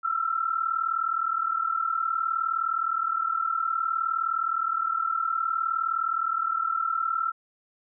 sine tone pair together, 1318.5 / 1357.9 Hz, E6 / F6, 0 / -49 cents, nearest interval minor second, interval 51 cents, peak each -27 dBFS, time 0.03-7.32 s, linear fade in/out 20 ms, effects none

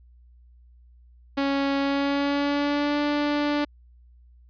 sawtooth tone with pitch glide, 277.2 to 292.7 Hz, C#4 to D4, 0 to -6 cents, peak -18 dBFS, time 1.37-3.65 s, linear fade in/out 10 ms, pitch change +94 cents, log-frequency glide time 1.79-3 s, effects added 60 Hz sine -50 dBFS peak until 4.49 s + resampled to 11025 Hz

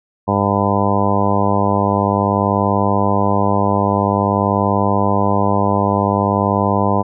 harmonic tone, 100.5 Hz, G2, 44 cents sharp, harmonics 1 / 2 / 3 / 4 / 5 / 6 / 7 / 8 / 9 / 10, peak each -20 / -19 / -24 / -24 / -23 / -23 / -23 / -24 / -22 / -21 dBFS, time 0.27-7.03 s, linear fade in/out 20 ms, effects none

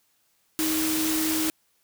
sine tone in noise, 315.7 Hz, D#4, 25 cents sharp, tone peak -25 dBFS, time 0.59-1.5 s, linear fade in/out 0 ms, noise white, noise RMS -28 dBFS, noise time 0.59-1.5 s, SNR 0 dB, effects white hiss -68 dBFS RMS until 1.83 s

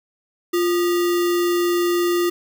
sine tone with sample-and-hold, 349.2 Hz, F4, in tune, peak -16 dBFS, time 0.53-2.3 s, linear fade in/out 10 ms, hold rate 1575 Hz, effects none

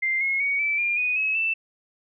sine tone with pitch steps, 2093 / 2166 / 2241 / 2318 / 2399 / 2482 / 2568 / 2657 Hz, C7 / C#7 / C#7 / D7 / D7 / D#7 / E7 / E7, 0 / -41 / +18 / -23 / +36 / -5 / -46 / +13 cents, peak -21 dBFS, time 0.02-1.54 s, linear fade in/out 10 ms, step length 190 ms, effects none

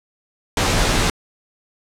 pink noise with comb filter, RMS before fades -17 dBFS, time 0.57-1.1 s, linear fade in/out 2 ms, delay 15 ms, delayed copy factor -0.65, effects low-pass 8000 Hz 12 dB/octave

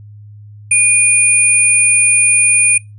sine tone pair together, 2446 / 9235 Hz, D#7 / D9, -30 / -30 cents, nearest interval octave + major seventh, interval 2300 cents, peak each -10 dBFS, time 0.71-2.78 s, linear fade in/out 5 ms, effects noise-tail reverb RT60 0.2 s tail -22 dB re dry + added 104 Hz sine -33 dBFS peak until 2.98 s

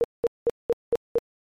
sine tone bursts, 469.9 Hz, A#4, 14 cents sharp, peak -17 dBFS, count 6, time 0.01-1.184 s, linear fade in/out 0 ms, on 29 ms, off 200 ms, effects MP3 64 kbps

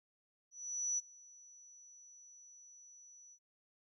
sine tone with ADSR envelope, 5920 Hz, F#8, in tune, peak -32 dBFS, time 0.51-3.39 s, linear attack 470 ms, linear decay 25 ms, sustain -24 dB, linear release 65 ms, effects none

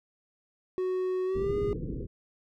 triangle tone with pitch glide, 370 to 408.2 Hz, F#4 to G#4, 0 to -30 cents, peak -25 dBFS, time 0.78-1.73 s, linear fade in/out 0 ms, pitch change +170 cents, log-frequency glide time 1.25-1.55 s
pink low-pass noise, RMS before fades -35 dBFS, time 1.34-2.07 s, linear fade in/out 20 ms, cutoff 490 Hz, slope 96 dB/octave
effects none

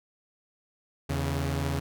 sawtooth tone pair together, 81.06 / 138.59 Hz, E2 / C#3, -29 / 0 cents, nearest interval major sixth, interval 929 cents, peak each -26 dBFS, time 1.09-1.8 s, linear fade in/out 10 ms, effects none

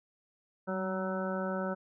harmonic tone with a mistuned harmonic, 187.8 Hz, F#3, 26 cents sharp, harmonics 1 / 2 / 3 / 4 / 5 / 7 / 8, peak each -35 / -40 / -36 / -45 / -43 / -41 / -43 dBFS, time 0.67-1.75 s, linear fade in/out 20 ms, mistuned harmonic 1, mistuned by +28 cents, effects none

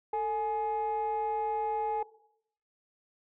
sine tone pair together, 444 / 840 Hz, A4 / G#5, +16 / +19 cents, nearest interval major seventh, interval 1103 cents, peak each -31 / -28 dBFS, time 0.13-2.03 s, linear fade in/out 5 ms, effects noise-tail reverb RT60 0.7 s tail -19 dB re dry + tanh soft clip ceiling -25 dBFS

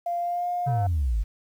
sine tone with pitch glide, 694 to 709.4 Hz, F5 to F5, -11 to +27 cents, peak -24 dBFS, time 0.06-0.87 s, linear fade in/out 5 ms, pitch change +38 cents, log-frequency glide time 0.18-0.48 s
sine exponential sweep, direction down, 138.59 to 47.12 Hz, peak -20 dBFS, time 0.66-1.24 s, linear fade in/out 20 ms
effects tanh soft clip ceiling -18 dBFS + 9-bit

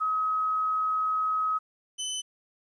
sine / 20% pulse tone pair in turn, 1272 / 3025 Hz, D#6 / F#7, +38 / +38 cents, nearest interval octave + minor third, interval 1500 cents, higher second, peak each -24 / -25 dBFS, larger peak first, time 0-1.59 / 1.98-2.22 s, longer first, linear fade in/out 20 ms, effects resampled to 22050 Hz + 11-bit

